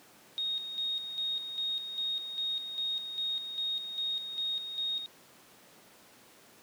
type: tone with tremolo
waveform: sine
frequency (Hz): 3728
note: A#7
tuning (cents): -1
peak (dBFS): -30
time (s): 0.38-5.06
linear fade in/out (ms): 0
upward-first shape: square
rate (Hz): 2.5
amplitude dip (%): 55
effects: pink hiss -57 dBFS RMS until 6.62 s + high-pass 200 Hz 12 dB/octave